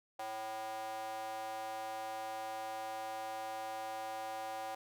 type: tone with high-pass filter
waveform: square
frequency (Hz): 110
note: A2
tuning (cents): 0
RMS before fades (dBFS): -42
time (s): 0.19-4.75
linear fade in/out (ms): 5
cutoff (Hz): 700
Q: 5.6
effects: none